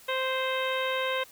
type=harmonic tone with a mistuned harmonic; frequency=522 Hz; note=C5; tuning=4 cents flat; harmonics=1 / 2 / 3 / 4 / 5 / 6 / 7; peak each=-30 / -33 / -35 / -36 / -37 / -38 / -38 dBFS; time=0.08-1.24 s; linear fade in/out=10 ms; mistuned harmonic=7; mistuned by=+36 cents; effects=white hiss -53 dBFS RMS until 1.31 s